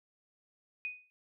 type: tone with exponential decay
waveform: sine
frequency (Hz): 2489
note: D#7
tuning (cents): 0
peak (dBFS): -32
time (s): 0.85-1.1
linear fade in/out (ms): 0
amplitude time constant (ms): 54
effects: none